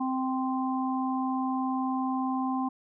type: harmonic tone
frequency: 260.7 Hz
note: C4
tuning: 6 cents flat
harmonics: 1 / 3 / 4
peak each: -28 / -33 / -34 dBFS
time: 0-2.69 s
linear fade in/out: 10 ms
effects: none